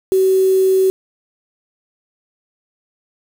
sine tone with quantisation, 379.4 Hz, F#4, 43 cents sharp, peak -10 dBFS, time 0.12-0.9 s, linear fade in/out 0 ms, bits 5, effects none

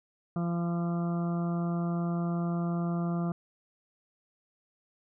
harmonic tone, 171.3 Hz, F3, 33 cents flat, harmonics 1 / 2 / 3 / 4 / 5 / 6 / 7 / 8, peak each -28 / -38 / -47 / -40 / -52 / -50 / -44 / -50 dBFS, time 0.36-3.32 s, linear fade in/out 2 ms, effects none

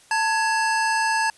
square tone pair together, 889.6 / 1674 Hz, A5 / G#6, +19 / +13 cents, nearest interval major seventh, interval 1094 cents, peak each -22 / -24 dBFS, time 0.11-1.3 s, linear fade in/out 2 ms, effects white hiss -53 dBFS RMS until 1.37 s + resampled to 24000 Hz

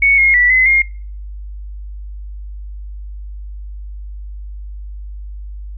sine tone with pitch steps, 2220 / 2149 / 1960 / 2037 / 2132 Hz, C#7 / C7 / B6 / C7 / C7, +2 / +46 / -14 / -47 / +32 cents, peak -8 dBFS, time 0.02-0.82 s, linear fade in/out 5 ms, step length 160 ms, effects noise-tail reverb RT60 0.5 s tail -24 dB re dry + added 50 Hz sine -26 dBFS peak until 5.77 s

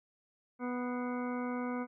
harmonic tone with a mistuned harmonic, 246.9 Hz, B3, in tune, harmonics 1 / 2 / 3 / 4 / 5 / 6 / 8 / 9, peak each -35 / -41 / -46 / -45 / -46 / -48 / -54 / -53 dBFS, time 0.59-1.87 s, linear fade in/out 50 ms, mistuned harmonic 8, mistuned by +81 cents, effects none

